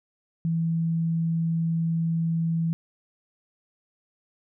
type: tone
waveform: sine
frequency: 164.81 Hz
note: E3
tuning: in tune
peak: -22 dBFS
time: 0.45-2.73 s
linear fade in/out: 0 ms
effects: none